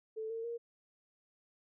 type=tone with pitch steps; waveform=sine; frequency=439.7 / 453.9 / 468.5 Hz; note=A4 / A#4 / A#4; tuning=-1 / -46 / +9 cents; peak=-37 dBFS; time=0.16-0.58 s; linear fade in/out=20 ms; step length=140 ms; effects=none